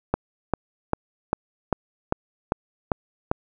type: click train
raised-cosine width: 1 ms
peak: -6 dBFS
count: 9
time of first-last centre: 0.14-3.315 s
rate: 2.52 Hz
effects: none